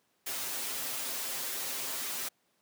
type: noise with comb filter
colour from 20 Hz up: white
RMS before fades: -36 dBFS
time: 0.26-2.29 s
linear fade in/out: 10 ms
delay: 7.6 ms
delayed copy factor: +1
effects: pink hiss -73 dBFS RMS until 2.61 s + high-pass 200 Hz 12 dB/octave